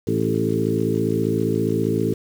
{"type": "harmonic tone with a mistuned harmonic", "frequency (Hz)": 55, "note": "A1", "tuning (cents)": 0, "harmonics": [2, 3, 4, 5, 6, 7, 8], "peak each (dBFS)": [-26, -26, -26, -26, -26, -26, -26], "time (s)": [0.07, 2.14], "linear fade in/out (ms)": 5, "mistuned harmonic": 7, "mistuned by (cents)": 30, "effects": ["7-bit"]}